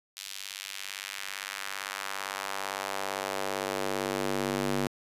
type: tone with high-pass filter sweep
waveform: square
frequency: 48.86 Hz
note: G1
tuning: 5 cents flat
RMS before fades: -34 dBFS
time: 0.17-4.87 s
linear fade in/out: 0 ms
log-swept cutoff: 3700 to 230 Hz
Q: 1.1
effects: resampled to 32000 Hz